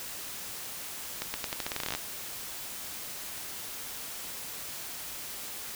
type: accelerating click train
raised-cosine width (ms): 0.2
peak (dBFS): -14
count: 16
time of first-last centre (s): 1.22-1.95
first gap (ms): 120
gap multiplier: 0.85
effects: white hiss -40 dBFS RMS until 5.75 s